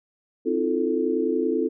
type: chord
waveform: sine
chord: F dominant seventh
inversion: second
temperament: equal with one note detuned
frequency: 261.6 / 318.6 / 349.2 / 440 Hz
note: C4 / Eb4 / F4 / A4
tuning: 0 / +41 / 0 / 0 cents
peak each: -27 / -27 / -26 / -25 dBFS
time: 0.45-1.69 s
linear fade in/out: 20 ms
effects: none